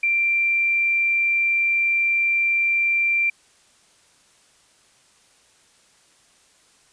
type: tone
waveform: sine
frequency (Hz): 2361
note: D7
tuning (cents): +9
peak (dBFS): -17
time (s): 0.03-3.3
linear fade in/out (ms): 5
effects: white hiss -57 dBFS RMS until 6.92 s + resampled to 22050 Hz